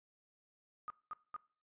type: tone bursts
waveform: sine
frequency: 1238 Hz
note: D#6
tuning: 9 cents flat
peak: -40 dBFS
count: 3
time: 0.88-1.363 s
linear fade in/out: 0 ms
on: 21 ms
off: 210 ms
effects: noise-tail reverb RT60 0.4 s tail -19 dB re dry + resampled to 8000 Hz